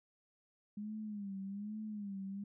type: tone with vibrato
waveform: sine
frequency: 204.5 Hz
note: G#3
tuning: 26 cents flat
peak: -40 dBFS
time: 0.77-2.44 s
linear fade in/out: 5 ms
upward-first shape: sine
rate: 1.2 Hz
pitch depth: 97 cents each way
effects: none